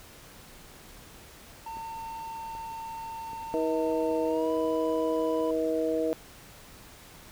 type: tone with pitch glide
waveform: triangle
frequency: 904 to 991.5 Hz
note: A5 to B5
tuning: +47 to +7 cents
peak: -34 dBFS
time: 1.66-5.51 s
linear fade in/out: 5 ms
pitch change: +160 cents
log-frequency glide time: 4.25-4.52 s
type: click train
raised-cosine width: 2 ms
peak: -34 dBFS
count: 4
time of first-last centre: 1.77-4.114 s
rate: 1.28 Hz
type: harmonic tone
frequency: 159.5 Hz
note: D#3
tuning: 43 cents sharp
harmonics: 2 / 3 / 4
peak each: -30 / -28 / -31 dBFS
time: 3.54-6.13 s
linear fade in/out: 0 ms
effects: pink hiss -50 dBFS RMS until 7.31 s